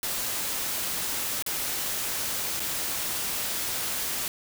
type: noise with dropouts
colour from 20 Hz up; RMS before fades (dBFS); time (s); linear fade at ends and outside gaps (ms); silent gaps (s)
white; -30; 0.03-4.28; 1; 1.424-1.463 / 2.596-2.602
effects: none